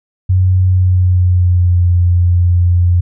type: tone with pitch glide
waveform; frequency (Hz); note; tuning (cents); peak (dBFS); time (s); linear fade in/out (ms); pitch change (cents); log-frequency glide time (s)
sine; 92.5 to 88.17; F#2 to F2; 0 to +17; -7; 0.29-3.01; 10; -83; 0.65-1.85
effects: none